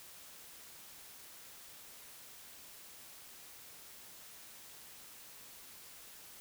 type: silence
effects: white hiss -54 dBFS RMS until 6.4 s